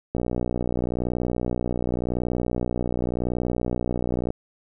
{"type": "click train", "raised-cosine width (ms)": 2, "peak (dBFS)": -12, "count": 254, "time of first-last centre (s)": [0.15, 4.304], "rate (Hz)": 60.9, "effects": []}